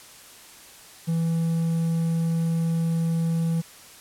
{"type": "tone with quantisation", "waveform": "triangle", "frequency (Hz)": 165.2, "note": "E3", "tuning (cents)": 4, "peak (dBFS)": -19, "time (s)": [1.07, 3.62], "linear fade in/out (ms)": 20, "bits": 8, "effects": ["white hiss -47 dBFS RMS until 4 s", "low-pass 12000 Hz 12 dB/octave"]}